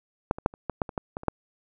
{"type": "clicks", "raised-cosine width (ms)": 1, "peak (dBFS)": [-8, -22, -6, -30, -14, -10, -22, -14, -18, -27, -7], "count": 11, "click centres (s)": [0.311, 0.385, 0.461, 0.539, 0.697, 0.818, 0.892, 0.978, 1.169, 1.234, 1.283], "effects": []}